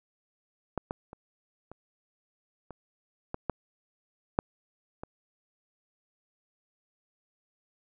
clicks, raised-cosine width 1 ms, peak -16 / -18 / -30 / -30 / -28 / -19 / -14 / -9 / -24 dBFS, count 9, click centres 0.777 / 0.909 / 1.131 / 1.716 / 2.707 / 3.344 / 3.497 / 4.389 / 5.035 s, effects none

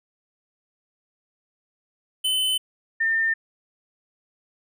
square / sine tone pair in turn, 3037 / 1805.8 Hz, F#7 / A6, +44 / +44 cents, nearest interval major sixth, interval 900 cents, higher first, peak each -21 / -19 dBFS, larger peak second, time 2.24-2.58 / 3-3.34 s, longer neither, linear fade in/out 10 ms, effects none

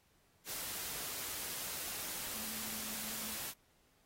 sine tone in noise, 218.3 Hz, A3, 13 cents flat, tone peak -52 dBFS, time 2.32-3.38 s, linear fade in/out 50 ms, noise white, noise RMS -42 dBFS, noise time 0.45-3.54 s, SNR -13 dB, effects pink hiss -72 dBFS RMS until 4.05 s + AAC 48 kbps

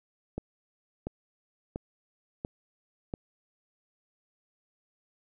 click train, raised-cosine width 2 ms, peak -20 dBFS, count 5, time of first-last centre 0.38-3.139 s, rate 1.45 Hz, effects none

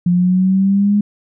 sine exponential sweep, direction up, 174.61 to 207.7 Hz, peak -10 dBFS, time 0.06-1.01 s, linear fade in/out 5 ms, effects none

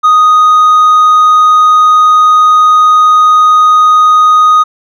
sine tone with hard clipping, 1244.5 Hz, D#6, in tune, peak -3 dBFS, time 0.03-4.64 s, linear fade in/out 20 ms, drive 2 dB, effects none

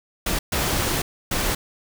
pink noise bursts at uneven times, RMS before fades -23 dBFS, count 3, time 0.26-0.39 / 0.52-1.02 / 1.31-1.55 s, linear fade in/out 5 ms, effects none

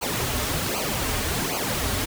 pink noise with flanger, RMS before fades -26 dBFS, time 0.01-2.06 s, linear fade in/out 20 ms, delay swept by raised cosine 0.55 to 6.05 ms, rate 1.3 Hz, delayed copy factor -0.8, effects none

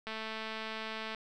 click train, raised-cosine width 0.3 ms, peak -24 dBFS, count 238, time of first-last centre 0.07-1.147 s, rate 220 Hz, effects none

